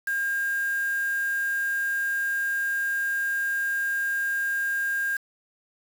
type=tone with quantisation; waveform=sine; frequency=1610 Hz; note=G6; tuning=46 cents sharp; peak=-24 dBFS; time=0.07-5.17 s; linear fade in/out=5 ms; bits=6; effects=none